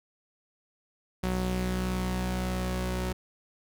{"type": "tone pair together", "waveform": "sawtooth", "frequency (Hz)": [61.74, 185], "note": ["B1", "F#3"], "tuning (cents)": [0, 0], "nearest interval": "octave + perfect fifth", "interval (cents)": 1900, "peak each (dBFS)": -27, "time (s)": [1.23, 3.13], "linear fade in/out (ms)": 10, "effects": []}